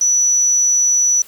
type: tone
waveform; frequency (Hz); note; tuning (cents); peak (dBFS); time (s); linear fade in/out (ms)
sine; 5920; F#8; 0; -11; 0.01-1.22; 2
effects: white hiss -43 dBFS RMS until 1.27 s